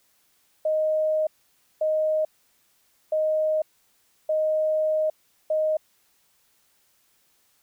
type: tone bursts at uneven times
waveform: sine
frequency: 622.3 Hz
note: D#5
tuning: in tune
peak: -20 dBFS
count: 5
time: 0.65-1.27 / 1.81-2.25 / 3.12-3.62 / 4.29-5.1 / 5.5-5.77 s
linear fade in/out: 5 ms
effects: white hiss -65 dBFS RMS until 7.62 s